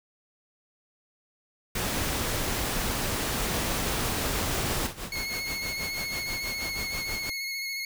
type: noise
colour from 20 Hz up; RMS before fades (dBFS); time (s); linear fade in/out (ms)
pink; -29; 1.75-4.87; 5
type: noise with tremolo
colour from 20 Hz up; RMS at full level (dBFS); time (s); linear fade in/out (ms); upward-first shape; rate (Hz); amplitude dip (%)
pink; -35; 3.38-7.3; 5; sine; 6.2; 75
type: tone with vibrato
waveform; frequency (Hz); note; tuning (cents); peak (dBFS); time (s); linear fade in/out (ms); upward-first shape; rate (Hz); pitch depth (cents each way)
25% pulse; 2176; C#7; -33; -27; 5.12-7.85; 2; square; 14; 18
effects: none